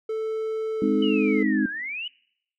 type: tone with pitch glide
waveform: triangle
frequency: 440 to 433.2 Hz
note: A4 to A4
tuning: 0 to -27 cents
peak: -23 dBFS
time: 0.09-1.43 s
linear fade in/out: 5 ms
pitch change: -27 cents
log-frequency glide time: 0.74-1.01 s
type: chord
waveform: sine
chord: Ab major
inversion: none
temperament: equal with one note detuned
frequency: 208.7 / 261.6 / 311.1 Hz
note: Ab3 / C4 / Eb4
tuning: +9 / 0 / 0 cents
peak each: -24 dBFS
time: 0.82-1.66 s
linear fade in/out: 2 ms
type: exponential two-way sweep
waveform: sine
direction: down then up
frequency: 3011 to 1564 to 3011 Hz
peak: -29 dBFS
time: 1.02-2.08 s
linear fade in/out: 5 ms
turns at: 1.68 s
effects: noise-tail reverb RT60 0.7 s tail -24 dB re dry